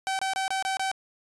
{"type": "tone bursts", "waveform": "sawtooth", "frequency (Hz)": 768, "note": "G5", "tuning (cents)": -36, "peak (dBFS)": -22, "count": 6, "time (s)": [0.07, 0.915], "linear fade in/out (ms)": 0, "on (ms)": 120, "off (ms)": 25, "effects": ["resampled to 24000 Hz"]}